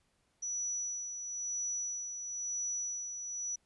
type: tone with tremolo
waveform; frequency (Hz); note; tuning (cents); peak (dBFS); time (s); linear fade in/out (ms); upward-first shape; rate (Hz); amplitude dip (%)
sine; 5900; F#8; -6; -33; 0.42-3.56; 10; sine; 1; 50
effects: pink hiss -75 dBFS RMS until 3.65 s + resampled to 24000 Hz